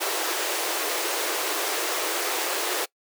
pink high-pass noise, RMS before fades -27 dBFS, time 0-2.86 s, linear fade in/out 20 ms, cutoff 320 Hz, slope 96 dB/octave, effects noise-tail reverb RT60 0.1 s tail -23 dB re dry

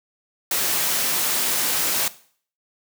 white noise, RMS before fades -22 dBFS, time 0.51-2.08 s, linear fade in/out 2 ms, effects noise-tail reverb RT60 0.5 s tail -17 dB re dry + high-pass 150 Hz 12 dB/octave

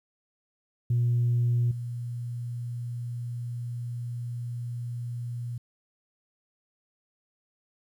sine tone with level steps, 120 Hz, B2, 49 cents flat, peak -20 / -31 dBFS, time 0.9-5.58 s, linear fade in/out 5 ms, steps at 1.71 s, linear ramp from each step 5 ms, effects tanh soft clip ceiling -18 dBFS + 10-bit

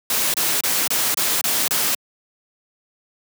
white noise bursts, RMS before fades -20 dBFS, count 7, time 0.1-1.948 s, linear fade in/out 2 ms, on 240 ms, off 28 ms, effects high-pass 150 Hz 12 dB/octave

